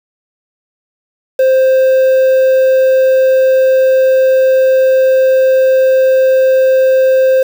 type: tone with quantisation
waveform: triangle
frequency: 524 Hz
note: C5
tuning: 2 cents sharp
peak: -4 dBFS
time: 1.39-7.43 s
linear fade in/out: 5 ms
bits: 5
effects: none